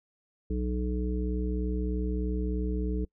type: harmonic tone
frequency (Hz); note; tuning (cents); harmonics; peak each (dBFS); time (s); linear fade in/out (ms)
61.6; B1; -4; 1 / 3 / 5 / 7; -29 / -34 / -36 / -37; 0.5-3.05; 5
effects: noise-tail reverb RT60 0.1 s tail -26 dB re dry